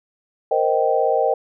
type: chord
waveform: sine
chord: C minor seventh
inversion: third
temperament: equal with one note detuned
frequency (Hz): 466.2 / 523.3 / 622.3 / 779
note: Bb4 / C5 / Eb5 / G5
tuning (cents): 0 / 0 / 0 / -11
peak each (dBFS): -21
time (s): 0.51-1.34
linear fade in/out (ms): 5
effects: none